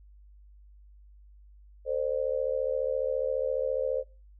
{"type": "tone with amplitude modulation", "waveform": "sine", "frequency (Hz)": 523.3, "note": "C5", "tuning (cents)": 0, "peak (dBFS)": -22, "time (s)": [1.85, 4.04], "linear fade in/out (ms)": 50, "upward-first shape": "sine", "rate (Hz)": 74.6, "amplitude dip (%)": 100, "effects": ["noise-tail reverb RT60 0.3 s tail -20 dB re dry", "added 50 Hz sine -51 dBFS peak until 4.39 s"]}